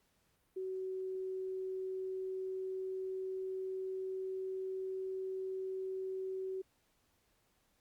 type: tone with pitch glide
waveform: sine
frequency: 376.3 to 378.7 Hz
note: F#4 to F#4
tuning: +29 to +40 cents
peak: -37 dBFS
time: 0.56-6.62 s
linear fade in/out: 10 ms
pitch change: +11 cents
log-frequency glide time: 0.99-5.07 s
effects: pink hiss -75 dBFS RMS until 7.8 s + Opus 48 kbps